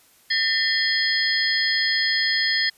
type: tone cluster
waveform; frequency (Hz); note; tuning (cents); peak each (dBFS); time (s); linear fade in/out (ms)
sine; 1800 / 2015 / 3269 / 4293 / 5040; A6 / B6 / G#7 / C8 / D#8; +39 / +34 / -28 / +44 / +21; -23 / -29 / -28 / -25 / -25; 0.3-2.7; 10
effects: white hiss -56 dBFS RMS until 2.77 s + resampled to 32000 Hz